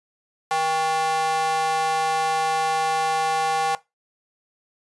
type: tone with high-pass filter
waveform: square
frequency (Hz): 158.9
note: D#3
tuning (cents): +37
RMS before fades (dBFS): -22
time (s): 0.51-3.75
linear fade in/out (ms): 0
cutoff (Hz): 810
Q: 3.3
effects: noise-tail reverb RT60 0.2 s tail -18 dB re dry + resampled to 24000 Hz